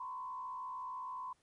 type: tone with frequency modulation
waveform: sine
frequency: 1018 Hz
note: C6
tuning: 48 cents flat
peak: -40 dBFS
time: 0-1.33 s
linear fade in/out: 5 ms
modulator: 67 Hz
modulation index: 0.75
effects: pink hiss -74 dBFS RMS until 1.42 s + MP3 48 kbps